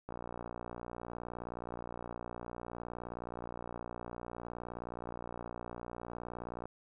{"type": "click train", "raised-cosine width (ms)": 1, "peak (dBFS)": -28, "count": 391, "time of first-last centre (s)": [0.09, 6.656], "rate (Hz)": 59.4, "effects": []}